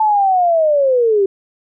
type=linear sweep; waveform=sine; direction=down; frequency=880 to 380.6 Hz; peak=-10 dBFS; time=0-1.26 s; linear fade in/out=5 ms; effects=none